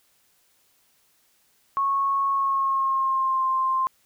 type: tone with pitch glide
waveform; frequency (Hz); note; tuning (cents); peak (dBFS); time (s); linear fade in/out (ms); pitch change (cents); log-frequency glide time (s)
sine; 1100 to 1050.9; C#6 to C6; -14 to +7; -20; 1.77-3.87; 0; -79; 2.3-3.45
effects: white hiss -64 dBFS RMS until 4.05 s